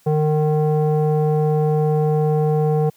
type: tone with low-pass filter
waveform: square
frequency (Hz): 152.9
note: D#3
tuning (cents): -30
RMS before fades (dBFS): -17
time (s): 0.06-2.9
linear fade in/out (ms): 10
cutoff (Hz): 610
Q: 6.1
effects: white hiss -56 dBFS RMS until 2.96 s + high-pass 100 Hz 12 dB/octave